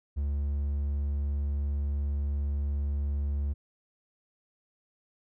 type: tone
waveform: triangle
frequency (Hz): 71.4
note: D2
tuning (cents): -48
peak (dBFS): -25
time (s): 0.16-3.54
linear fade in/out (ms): 20
effects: none